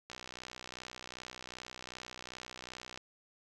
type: click train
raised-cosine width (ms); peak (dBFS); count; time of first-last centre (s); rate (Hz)
0.2; -27; 181; 0.1-2.975; 62.6
effects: none